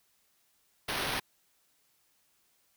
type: noise with sample-and-hold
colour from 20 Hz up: blue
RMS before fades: -33 dBFS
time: 0.88-1.2 s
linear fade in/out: 10 ms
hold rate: 7350 Hz
effects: white hiss -71 dBFS RMS until 2.76 s